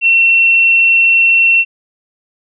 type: tone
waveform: sine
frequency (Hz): 2712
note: E7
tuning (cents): +49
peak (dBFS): -6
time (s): 0.01-1.65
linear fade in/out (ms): 50
effects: none